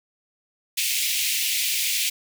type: high-pass noise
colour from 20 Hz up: pink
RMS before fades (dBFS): -24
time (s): 0.77-2.1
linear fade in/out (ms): 10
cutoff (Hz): 2200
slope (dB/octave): 48
effects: none